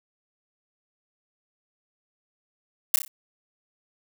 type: noise with echo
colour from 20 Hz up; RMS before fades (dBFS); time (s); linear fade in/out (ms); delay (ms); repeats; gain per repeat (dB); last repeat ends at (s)
blue; -17; 2.94-2.96; 2; 30; 4; -7; 3.08
effects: none